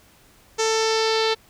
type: tone with low-pass filter sweep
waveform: sawtooth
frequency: 444 Hz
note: A4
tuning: 16 cents sharp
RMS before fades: -21 dBFS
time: 0.58-1.35 s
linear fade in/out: 20 ms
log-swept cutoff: 6400 to 4100 Hz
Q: 3.4
effects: pink hiss -54 dBFS RMS until 1.49 s